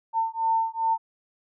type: beating tone pair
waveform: sine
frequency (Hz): 900 / 902.5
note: A5 / A5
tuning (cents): +39 / +44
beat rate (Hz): 2.5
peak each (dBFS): -25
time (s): 0.13-0.98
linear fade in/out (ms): 50
effects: none